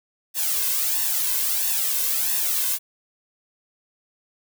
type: noise with flanger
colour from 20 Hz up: blue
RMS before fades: -23 dBFS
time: 0.34-2.79 s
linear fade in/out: 50 ms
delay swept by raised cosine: 1.1 to 1.94 ms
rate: 1.5 Hz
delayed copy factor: +0.85
effects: none